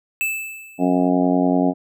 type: tone with exponential decay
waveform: square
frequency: 2630 Hz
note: E7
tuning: 5 cents flat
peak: -18 dBFS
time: 0.21-1.09 s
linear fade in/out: 0 ms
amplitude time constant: 190 ms
type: harmonic tone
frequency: 90.4 Hz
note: F#2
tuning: 40 cents flat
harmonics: 2 / 3 / 4 / 5 / 6 / 7 / 8 / 9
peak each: -22 / -17 / -26 / -27 / -32 / -24 / -26 / -29 dBFS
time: 0.78-1.74 s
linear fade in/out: 50 ms
effects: none